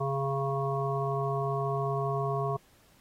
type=harmonic tone; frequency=137.5 Hz; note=C#3; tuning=14 cents flat; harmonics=1 / 3 / 5 / 7 / 8; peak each=-31 / -33 / -34 / -41 / -35 dBFS; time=0-2.57 s; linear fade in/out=10 ms; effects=pink hiss -63 dBFS RMS until 3 s + AAC 48 kbps